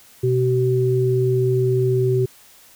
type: tone pair together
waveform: sine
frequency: 125.5 / 380 Hz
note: B2 / F#4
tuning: +28 / +46 cents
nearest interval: octave + perfect fifth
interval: 1918 cents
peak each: -18 dBFS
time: 0.23-2.26 s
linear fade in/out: 10 ms
effects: white hiss -49 dBFS RMS until 2.75 s

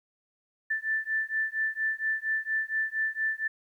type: beating tone pair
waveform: sine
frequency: 1763 / 1767.3 Hz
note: A6 / A6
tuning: +3 / +7 cents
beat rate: 4.3 Hz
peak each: -30 dBFS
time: 0.7-3.48 s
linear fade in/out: 10 ms
effects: 11-bit

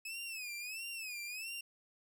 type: tone with vibrato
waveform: sawtooth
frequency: 2563 Hz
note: E7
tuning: 49 cents flat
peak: -38 dBFS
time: 0.05-1.61 s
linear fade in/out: 5 ms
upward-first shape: sine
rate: 1.5 Hz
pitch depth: 140 cents each way
effects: none

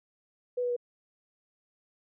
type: tone with pitch steps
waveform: sine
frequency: 493.9 / 489.1 / 484.3 Hz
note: B4 / B4 / B4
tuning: 0 / -17 / -34 cents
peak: -27 dBFS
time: 0.57-0.765 s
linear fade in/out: 10 ms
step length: 65 ms
effects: none

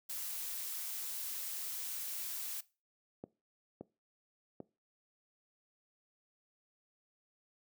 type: noise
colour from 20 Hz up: blue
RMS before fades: -41 dBFS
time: 0.09-2.61 s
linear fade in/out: 10 ms
type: clicks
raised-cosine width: 2 ms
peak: -29 dBFS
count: 3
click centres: 3.239 / 3.81 / 4.603 s
effects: noise-tail reverb RT60 0.3 s tail -20 dB re dry + high-pass 200 Hz 12 dB/octave

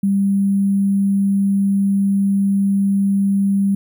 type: tone with sample-and-hold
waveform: sine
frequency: 197.5 Hz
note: G3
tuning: 13 cents sharp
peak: -13 dBFS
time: 0.03-3.75 s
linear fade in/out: 5 ms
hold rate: 11025 Hz
effects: none

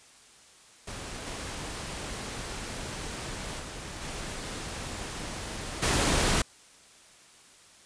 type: noise with level steps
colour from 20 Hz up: pink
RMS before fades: -39 / -37 / -40 / -37 / -25 dBFS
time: 0.87-6.42 s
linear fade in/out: 5 ms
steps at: 1.26 / 3.59 / 4.01 / 5.82 s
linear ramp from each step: 10 ms
effects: white hiss -55 dBFS RMS until 7.85 s + resampled to 22050 Hz

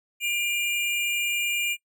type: tone pair together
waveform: square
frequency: 2395 / 2848 Hz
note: D7 / F7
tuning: +33 / +33 cents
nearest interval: minor third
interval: 300 cents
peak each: -26 / -31 dBFS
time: 0.2-1.77 s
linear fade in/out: 50 ms
effects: noise-tail reverb RT60 0.1 s tail -20 dB re dry

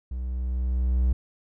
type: tone with level ramp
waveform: triangle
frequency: 62.5 Hz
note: B1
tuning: 21 cents sharp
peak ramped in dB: -27 to -16 dBFS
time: 0.11-1.13 s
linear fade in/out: 5 ms
effects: none

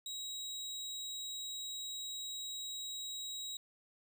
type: tone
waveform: 30% pulse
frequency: 3830 Hz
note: A#7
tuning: 46 cents sharp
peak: -38 dBFS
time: 0.06-3.57 s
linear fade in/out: 2 ms
effects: none

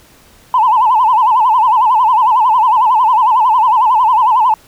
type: tone with vibrato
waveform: sine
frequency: 938 Hz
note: A#5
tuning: 11 cents sharp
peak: -6 dBFS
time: 0.54-4.54 s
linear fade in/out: 2 ms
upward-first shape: sine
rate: 11 Hz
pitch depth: 170 cents each way
effects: tanh soft clip ceiling -2 dBFS + pink hiss -45 dBFS RMS until 4.67 s

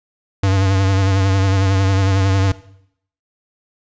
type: tone with vibrato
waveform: square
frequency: 96.5 Hz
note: G2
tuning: 27 cents flat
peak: -13 dBFS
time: 0.43-2.52 s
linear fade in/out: 5 ms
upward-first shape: sine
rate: 11 Hz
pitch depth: 40 cents each way
effects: noise-tail reverb RT60 0.7 s tail -18 dB re dry + resampled to 16000 Hz

